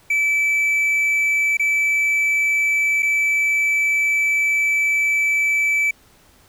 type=tone with dropouts; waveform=triangle; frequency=2311 Hz; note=D7; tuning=28 cents flat; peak=-14 dBFS; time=0.1-5.91 s; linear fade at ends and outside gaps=5 ms; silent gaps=1.571-1.595 / 3.024-3.028 s; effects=pink hiss -53 dBFS RMS until 6.48 s